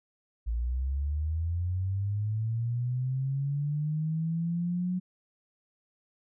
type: linear sweep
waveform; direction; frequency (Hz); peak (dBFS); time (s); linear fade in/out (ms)
sine; up; 55 to 183.7; -27; 0.46-5; 20
effects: none